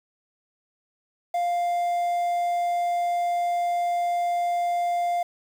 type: tone with quantisation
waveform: triangle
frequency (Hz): 699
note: F5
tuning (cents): +1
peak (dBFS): -20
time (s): 1.34-5.23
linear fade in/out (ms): 5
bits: 8
effects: none